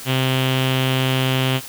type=tone with low-pass filter; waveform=sawtooth; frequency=130.8 Hz; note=C3; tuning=in tune; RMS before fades=-19 dBFS; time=0.05-1.61 s; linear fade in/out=50 ms; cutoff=3100 Hz; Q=5.2; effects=white hiss -35 dBFS RMS until 1.68 s